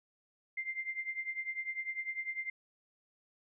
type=tone with tremolo; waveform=sine; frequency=2093 Hz; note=C7; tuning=in tune; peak=-32 dBFS; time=0.57-2.5 s; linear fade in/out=5 ms; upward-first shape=triangle; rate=10 Hz; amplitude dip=90%; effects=none